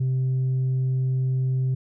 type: tone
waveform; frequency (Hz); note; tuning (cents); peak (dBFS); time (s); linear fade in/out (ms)
sine; 130; C3; -11; -18; 0-1.75; 10
effects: tanh soft clip ceiling -19 dBFS